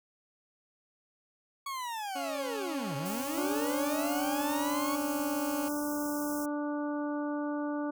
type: linear two-way sweep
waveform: 40% pulse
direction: down then up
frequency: 1124 to 130.81 to 1124 Hz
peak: -34 dBFS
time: 1.66-4.96 s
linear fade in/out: 5 ms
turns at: 2.96 s
type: tone with pitch glide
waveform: 15% pulse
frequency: 277.2 to 275.3 Hz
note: C#4 to C#4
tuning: 0 to -12 cents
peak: -30 dBFS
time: 2.15-5.69 s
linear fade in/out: 10 ms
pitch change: -12 cents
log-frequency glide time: 3.88-4.51 s
type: band-stop noise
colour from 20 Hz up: white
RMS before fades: -42 dBFS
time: 3.05-6.46 s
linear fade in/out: 10 ms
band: 1300 to 5200 Hz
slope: 96 dB/octave
type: harmonic tone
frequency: 293.7 Hz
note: D4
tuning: in tune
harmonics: 1 / 2 / 3 / 4 / 5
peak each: -32 / -38 / -42 / -44 / -46 dBFS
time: 3.37-7.91 s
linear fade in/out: 10 ms
effects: none